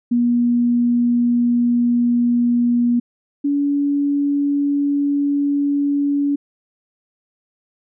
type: tone pair in turn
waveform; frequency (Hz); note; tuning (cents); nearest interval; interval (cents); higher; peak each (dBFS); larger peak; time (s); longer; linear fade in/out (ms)
sine; 240.1 / 284.9; B3 / C#4; -49 / +48; minor third; 297; second; -13 / -15; first; 0.11-3 / 3.44-6.36; second; 10
effects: none